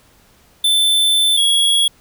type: tone pair in turn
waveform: square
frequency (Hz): 3530 / 3332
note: A7 / G#7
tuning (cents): +5 / +5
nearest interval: minor second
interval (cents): 100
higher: first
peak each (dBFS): -12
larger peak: neither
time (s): 0.64-1.37 / 1.37-1.88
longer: first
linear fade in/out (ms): 5
effects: pink hiss -52 dBFS RMS until 2 s